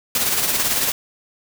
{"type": "noise with tremolo", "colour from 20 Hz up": "white", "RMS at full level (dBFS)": -18, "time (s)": [0.15, 0.92], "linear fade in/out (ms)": 2, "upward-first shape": "sine", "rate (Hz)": 18, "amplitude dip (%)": 45, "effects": []}